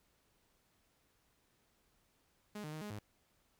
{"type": "tone with pitch steps", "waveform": "sawtooth", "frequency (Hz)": [208.8, 152.3, 155.5, 208.4, 104.6], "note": ["G#3", "D#3", "D#3", "G#3", "G#2"], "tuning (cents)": [10, -37, -1, 6, 13], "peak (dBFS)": -39, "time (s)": [2.55, 2.99], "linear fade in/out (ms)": 5, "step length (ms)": 88, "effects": ["pink hiss -75 dBFS RMS until 3.59 s"]}